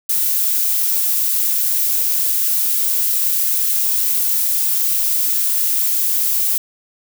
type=noise; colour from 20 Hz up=violet; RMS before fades=-17 dBFS; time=0.09-6.58 s; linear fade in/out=5 ms; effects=none